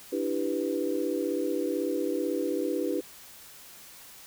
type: chord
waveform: sine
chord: E minor seventh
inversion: third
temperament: equal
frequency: 293.7 / 329.6 / 392 / 493.9 Hz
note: D4 / E4 / G4 / B4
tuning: 0 / 0 / 0 / 0 cents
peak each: -32 dBFS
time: 0.12-3.01 s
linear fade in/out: 10 ms
effects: white hiss -49 dBFS RMS until 4.26 s